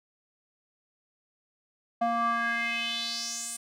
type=tone with band-pass filter sweep; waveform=square; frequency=233.1 Hz; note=A#3; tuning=in tune; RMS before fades=-30 dBFS; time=2.01-3.57 s; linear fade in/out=10 ms; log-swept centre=780 to 9100 Hz; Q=4; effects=none